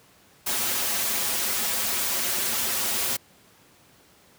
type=noise with comb filter; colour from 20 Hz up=white; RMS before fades=-26 dBFS; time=0.46-3.17 s; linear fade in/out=10 ms; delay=6.6 ms; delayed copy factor=-1; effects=pink hiss -56 dBFS RMS until 4.38 s + high-pass 100 Hz 12 dB/octave